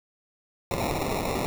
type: noise with sample-and-hold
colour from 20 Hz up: white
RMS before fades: -28 dBFS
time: 0.71-1.46 s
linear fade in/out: 0 ms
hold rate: 1575 Hz
effects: none